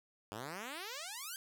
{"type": "exponential sweep", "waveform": "5% pulse", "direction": "up", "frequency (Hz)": [97.7, 1616], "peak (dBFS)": -31, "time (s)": [0.32, 1.36], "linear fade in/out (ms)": 0, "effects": []}